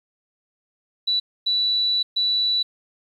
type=tone bursts at uneven times; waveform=sine; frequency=3951 Hz; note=B7; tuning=in tune; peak=-18 dBFS; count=3; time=1.07-1.2 / 1.46-2.03 / 2.16-2.63 s; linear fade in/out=10 ms; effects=9-bit